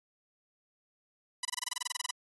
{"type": "tone bursts", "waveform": "5% pulse", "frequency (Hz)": 987.8, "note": "B5", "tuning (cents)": 0, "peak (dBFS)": -19, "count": 15, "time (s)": [1.43, 2.109], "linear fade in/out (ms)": 5, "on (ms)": 21, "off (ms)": 26, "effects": ["AAC 32 kbps"]}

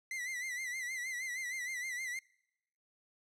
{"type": "tone with vibrato", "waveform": "45% pulse", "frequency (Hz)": 2022, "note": "B6", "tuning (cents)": 40, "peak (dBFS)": -37, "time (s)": [0.11, 2.19], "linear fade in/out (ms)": 2, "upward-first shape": "sine", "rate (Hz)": 6.4, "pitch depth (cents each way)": 82, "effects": ["noise-tail reverb RT60 0.9 s tail -26 dB re dry", "low-pass 10000 Hz 12 dB/octave"]}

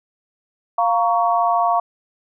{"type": "chord", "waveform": "sine", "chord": "Bb minor", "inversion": "second", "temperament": "just", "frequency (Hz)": [699.2, 932.3, 1118.8], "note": ["F5", "Bb5", "Db6"], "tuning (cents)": [2, 0, 16], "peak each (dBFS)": [-17, -21, -20], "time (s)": [0.78, 1.8], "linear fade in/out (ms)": 5, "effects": []}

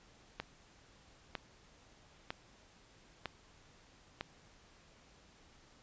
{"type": "click train", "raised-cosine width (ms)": 0.3, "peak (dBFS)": -22, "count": 5, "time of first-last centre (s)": [0.4, 4.21], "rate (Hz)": 1.05, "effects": ["pink hiss -63 dBFS RMS until 5.82 s", "resampled to 16000 Hz"]}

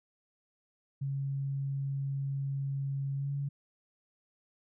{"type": "tone with pitch glide", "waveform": "sine", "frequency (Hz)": [137.8, 140.7], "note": ["C#3", "C#3"], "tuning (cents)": [-10, 26], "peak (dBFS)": -31, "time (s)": [1.01, 3.49], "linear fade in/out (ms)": 10, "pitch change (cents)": 36, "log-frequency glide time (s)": [3.15, 3.31], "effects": []}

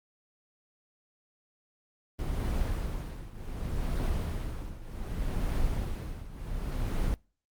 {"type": "noise with tremolo", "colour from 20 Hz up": "brown", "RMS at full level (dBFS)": -28, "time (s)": [2.19, 7.14], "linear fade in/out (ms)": 0, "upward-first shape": "triangle", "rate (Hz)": 0.67, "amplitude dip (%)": 85, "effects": ["noise-tail reverb RT60 0.4 s tail -26 dB re dry", "Opus 24 kbps"]}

